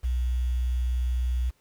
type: tone with quantisation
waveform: sine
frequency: 61.74 Hz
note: B1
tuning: in tune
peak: -23 dBFS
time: 0.03-1.51 s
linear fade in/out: 20 ms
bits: 8
effects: pink hiss -67 dBFS RMS until 1.6 s